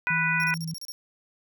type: harmonic tone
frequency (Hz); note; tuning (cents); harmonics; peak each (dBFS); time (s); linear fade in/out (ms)
493.9; B4; 0; 2 / 3 / 4 / 5; -32 / -26 / -29 / -27; 0.07-0.54; 0
type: tone with vibrato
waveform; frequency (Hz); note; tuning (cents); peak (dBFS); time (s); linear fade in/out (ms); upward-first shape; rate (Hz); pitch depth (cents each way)
sine; 162.9; E3; -20; -30; 0.1-0.74; 5; triangle; 4.8; 11
type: tone bursts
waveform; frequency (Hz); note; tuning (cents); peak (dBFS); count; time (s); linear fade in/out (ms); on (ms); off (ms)
sawtooth; 5560; F8; -9; -33; 8; 0.4-0.92; 0; 37; 32
effects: none